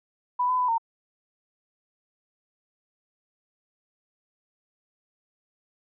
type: tone with pitch steps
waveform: sine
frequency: 989 / 1008 / 997 / 915 Hz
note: B5 / B5 / B5 / A#5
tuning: +2 / +35 / +16 / -32 cents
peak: -21 dBFS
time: 0.39-0.782 s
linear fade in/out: 10 ms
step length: 98 ms
effects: none